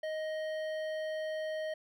sine tone with hard clipping, 625 Hz, D#5, 8 cents sharp, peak -36 dBFS, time 0.03-1.74 s, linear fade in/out 5 ms, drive 11 dB, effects none

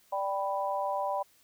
sine chord, G major, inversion second, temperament equal, 587.3 / 784 / 987.8 Hz, D5 / G5 / B5, 0 / 0 / 0 cents, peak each -33 dBFS, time 0.12-1.23 s, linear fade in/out 10 ms, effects white hiss -64 dBFS RMS until 1.43 s

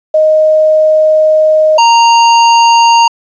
sine / square tone pair in turn, 622.3 / 930 Hz, D#5 / A#5, 0 / -4 cents, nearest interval perfect fifth, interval 696 cents, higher second, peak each -4 dBFS, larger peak neither, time 0.14-1.78 / 1.78-3.08 s, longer first, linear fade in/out 5 ms, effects resampled to 16000 Hz + 7-bit

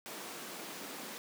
pink high-pass noise, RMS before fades -45 dBFS, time 0.06-1.18 s, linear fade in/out 0 ms, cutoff 210 Hz, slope 24 dB/octave, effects none

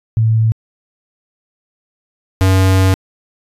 sine / square tone pair in turn, 111.5 / 94.65 Hz, A2 / F#2, +23 / +40 cents, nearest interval minor third, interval 283 cents, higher first, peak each -9 dBFS, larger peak neither, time 0.17-0.52 / 2.41-2.94 s, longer second, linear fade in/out 0 ms, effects resampled to 32000 Hz

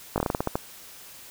slowing click train, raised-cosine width 1 ms, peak -10 dBFS, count 10, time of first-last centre 0.16-0.555 s, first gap 19 ms, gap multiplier 1.2, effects white hiss -46 dBFS RMS until 1.3 s

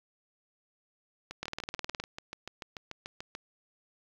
two click trains, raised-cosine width 0.2 ms, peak -22 / -17 dBFS, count 15 / 12, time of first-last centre 1.31-3.351 / 1.43-2 s, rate 6.86 / 19.3 Hz, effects low-pass 6000 Hz 12 dB/octave + 8-bit

